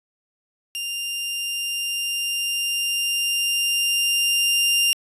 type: tone with level ramp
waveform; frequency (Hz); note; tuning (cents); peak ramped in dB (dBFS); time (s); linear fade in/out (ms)
sawtooth; 2794; F7; 0; -23 to -13; 0.75-4.93; 0
effects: resampled to 32000 Hz